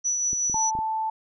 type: tone with tremolo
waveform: sine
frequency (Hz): 5920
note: F#8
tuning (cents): 0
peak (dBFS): -21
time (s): 0.04-0.71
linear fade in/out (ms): 20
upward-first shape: triangle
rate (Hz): 5.4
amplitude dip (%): 35
type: clicks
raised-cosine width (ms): 3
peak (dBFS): -25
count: 5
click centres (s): 0.331 / 0.498 / 0.544 / 0.752 / 0.789
type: tone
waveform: sine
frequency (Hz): 880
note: A5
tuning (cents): 0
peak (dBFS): -24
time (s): 0.54-1.1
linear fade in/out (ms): 5
effects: none